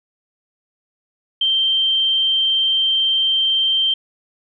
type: tone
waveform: sine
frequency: 3139 Hz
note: G7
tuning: 2 cents sharp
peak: -14 dBFS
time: 1.41-3.94 s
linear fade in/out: 5 ms
effects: none